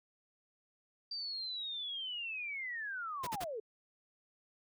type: linear sweep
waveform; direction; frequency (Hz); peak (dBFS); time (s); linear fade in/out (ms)
sine; down; 4699 to 409.8; -38; 1.11-3.6; 5
type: noise bursts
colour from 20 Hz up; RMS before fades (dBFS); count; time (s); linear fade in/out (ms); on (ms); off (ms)
pink; -40; 3; 3.23-3.444; 10; 42; 44
effects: high-pass 100 Hz 12 dB/octave